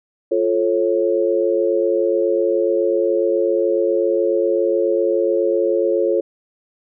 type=chord; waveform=sine; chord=F augmented; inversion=none; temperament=just; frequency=349.2 / 436.5 / 545.7 Hz; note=F4 / A4 / C#5; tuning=0 / -14 / -27 cents; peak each=-19 dBFS; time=0.31-6.21 s; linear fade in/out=10 ms; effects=none